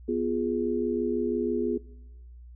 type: chord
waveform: sine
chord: F diminished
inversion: second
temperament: equal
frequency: 246.9 / 349.2 / 415.3 Hz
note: Cb4 / F4 / Ab4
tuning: 0 / 0 / 0 cents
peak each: -29 dBFS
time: 0.08-1.78 s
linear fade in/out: 10 ms
effects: noise-tail reverb RT60 1.0 s tail -21 dB re dry + added 60 Hz sine -44 dBFS peak until 2.55 s